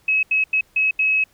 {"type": "tone bursts at uneven times", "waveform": "sine", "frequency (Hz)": 2567, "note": "E7", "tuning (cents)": -47, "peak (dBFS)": -15, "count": 5, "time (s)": [[0.08, 0.23], [0.31, 0.44], [0.53, 0.61], [0.76, 0.91], [0.99, 1.24]], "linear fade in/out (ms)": 5, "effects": ["pink hiss -58 dBFS RMS until 1.33 s"]}